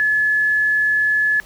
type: tone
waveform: sine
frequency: 1714 Hz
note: A6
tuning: 46 cents flat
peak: -14 dBFS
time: 0-1.4 s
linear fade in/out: 0 ms
effects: pink hiss -45 dBFS RMS until 1.45 s